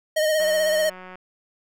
square tone with vibrato, 620 Hz, D#5, 6 cents flat, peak -19 dBFS, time 0.16-0.9 s, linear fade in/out 10 ms, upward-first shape sine, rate 16 Hz, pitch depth 34 cents each way
click train, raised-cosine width 0.5 ms, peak -26 dBFS, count 140, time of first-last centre 0.4-1.155 s, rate 184 Hz
effects none

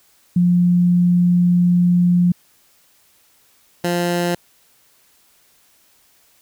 sine / 15% pulse tone pair in turn, 176.5 / 174.47 Hz, F3 / F3, +19 / -1 cents, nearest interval unison, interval 20 cents, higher first, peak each -11 dBFS, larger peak neither, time 0.36-2.32 / 3.84-4.35 s, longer first, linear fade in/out 5 ms, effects white hiss -56 dBFS RMS until 6.41 s

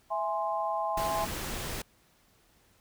sine chord, E augmented, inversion none, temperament equal, 659.3 / 830.6 / 1046.5 Hz, E5 / G#5 / B#5, 0 / 0 / 0 cents, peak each -33 / -32 / -33 dBFS, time 0.1-1.26 s, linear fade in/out 20 ms
pink noise, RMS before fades -36 dBFS, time 0.97-1.82 s, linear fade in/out 5 ms
effects pink hiss -65 dBFS RMS until 2.8 s

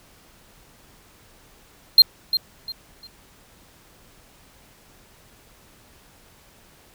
triangle tone with echo, 4186 Hz, C8, in tune, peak -5 dBFS, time 1.98-2.02 s, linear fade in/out 2 ms, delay 350 ms, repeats 3, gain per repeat -11 dB, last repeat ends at 3.07 s, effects pink hiss -53 dBFS RMS until 6.94 s

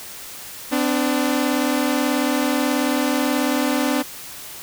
sawtooth tone pair together, 255.1 / 293.5 Hz, C4 / D4, -44 / -1 cents, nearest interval major second, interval 243 cents, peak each -17 dBFS, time 0.71-4.03 s, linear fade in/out 20 ms, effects white hiss -36 dBFS RMS until 4.62 s

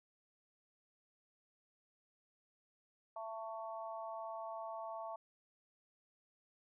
harmonic tone, 222.7 Hz, A3, 21 cents sharp, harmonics 3 / 4 / 5, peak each -45 / -47 / -49 dBFS, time 3.16-5.16 s, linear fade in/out 5 ms, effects none

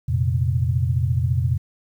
sine chord, F suspended fourth, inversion none, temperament just, 87.31 / 116.41 / 130.96 Hz, F2 / Bb2 / C3, 0 / -2 / +2 cents, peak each -22 dBFS, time 0.08-1.58 s, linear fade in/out 10 ms, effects 9-bit

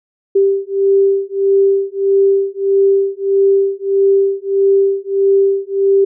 sine beating tone pair, 392 / 393.6 Hz, G4 / G4, 0 / +7 cents, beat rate 1.6 Hz, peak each -13 dBFS, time 0.35-6.05 s, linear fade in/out 10 ms, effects none

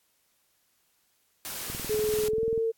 white noise, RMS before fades -36 dBFS, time 1.45-2.28 s, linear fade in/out 0 ms
click train, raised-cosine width 3 ms, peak -25 dBFS, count 19, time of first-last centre 1.7-2.578 s, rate 20.5 Hz
sine tone with pitch glide, 427.1 to 451.7 Hz, G#4 to A4, +48 to +45 cents, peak -24 dBFS, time 1.89-2.72 s, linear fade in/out 20 ms, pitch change +97 cents, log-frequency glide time 2.27-2.43 s
effects white hiss -70 dBFS RMS until 2.77 s + AAC 64 kbps

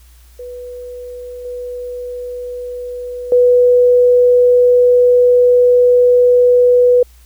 sine tone with level steps, 492.4 Hz, B4, 5 cents flat, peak -26 / -22 / -6 dBFS, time 0.39-7.03 s, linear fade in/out 5 ms, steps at 1.45 / 3.32 s, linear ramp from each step 2 ms, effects added 60 Hz sine -41 dBFS peak until 7.25 s + white hiss -51 dBFS RMS until 7.25 s

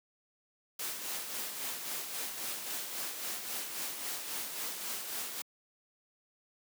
white noise with tremolo, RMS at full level -37 dBFS, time 0.79-5.42 s, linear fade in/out 5 ms, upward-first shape sine, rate 3.7 Hz, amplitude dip 45%, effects high-pass 200 Hz 12 dB/octave

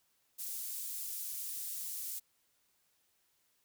pink high-pass noise, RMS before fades -41 dBFS, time 0.38-2.2 s, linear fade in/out 20 ms, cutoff 10000 Hz, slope 12 dB/octave, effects white hiss -75 dBFS RMS until 3.64 s

